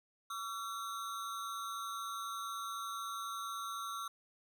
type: ring-modulated tone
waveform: square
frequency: 1245 Hz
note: D#6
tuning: 1 cent sharp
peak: -37 dBFS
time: 0.3-4.08 s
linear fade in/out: 5 ms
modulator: 108 Hz
effects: none